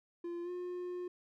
triangle tone with pitch glide, 344.9 to 357.7 Hz, F4 to F4, -22 to +41 cents, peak -36 dBFS, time 0.24-1.08 s, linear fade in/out 5 ms, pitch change +63 cents, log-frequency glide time 0.43-0.5 s, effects none

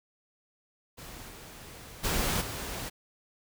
pink noise with level steps, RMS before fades -45 / -47 / -29 / -37 dBFS, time 0.97-2.9 s, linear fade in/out 20 ms, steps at 1.28 / 2.03 / 2.4 s, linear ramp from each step 20 ms, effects none

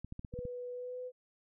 clicks, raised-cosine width 5 ms, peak -30 dBFS, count 7, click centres 0.046 / 0.124 / 0.194 / 0.248 / 0.339 / 0.39 / 0.453 s
sine tone with pitch glide, 492.7 to 501.9 Hz, B4 to B4, -4 to +28 cents, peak -39 dBFS, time 0.32-1.12 s, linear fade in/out 50 ms, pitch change +32 cents, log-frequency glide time 0.72-1 s
effects none

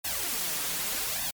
white noise with flanger, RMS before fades -31 dBFS, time 0.04-1.31 s, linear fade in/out 10 ms, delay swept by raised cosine 1.1 to 7 ms, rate 0.84 Hz, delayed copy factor +0.95, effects MP3 96 kbps

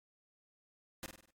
pink noise with echo, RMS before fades -43 dBFS, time 1.03-1.06 s, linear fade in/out 0 ms, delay 49 ms, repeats 5, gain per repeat -6 dB, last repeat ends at 1.305 s, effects noise-tail reverb RT60 0.1 s tail -26 dB re dry + AAC 64 kbps

